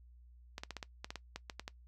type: clicks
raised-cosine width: 0.2 ms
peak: -24 dBFS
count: 12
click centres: 0.581 / 0.635 / 0.707 / 0.767 / 0.828 / 1.045 / 1.105 / 1.157 / 1.36 / 1.498 / 1.596 / 1.679 s
effects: noise-tail reverb RT60 0.1 s tail -20 dB re dry + added 60 Hz sine -56 dBFS peak until 1.87 s